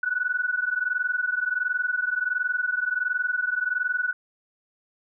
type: tone pair together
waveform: sine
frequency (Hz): 1469 / 1490.4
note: F#6 / F#6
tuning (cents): -13 / +12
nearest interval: unison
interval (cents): 25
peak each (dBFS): -26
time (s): 0.03-4.13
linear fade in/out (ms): 5
effects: none